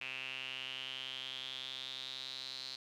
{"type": "tone with band-pass filter sweep", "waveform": "sawtooth", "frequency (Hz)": 130.81, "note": "C3", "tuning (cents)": 0, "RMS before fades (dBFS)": -44, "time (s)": [0.01, 2.76], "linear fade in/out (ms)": 5, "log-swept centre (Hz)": [2600, 4200], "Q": 7.8, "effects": []}